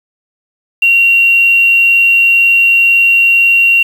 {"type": "tone with quantisation", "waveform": "sine", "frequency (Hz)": 2751, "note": "F7", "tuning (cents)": -27, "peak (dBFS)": -5, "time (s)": [0.82, 3.83], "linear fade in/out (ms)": 5, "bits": 5, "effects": []}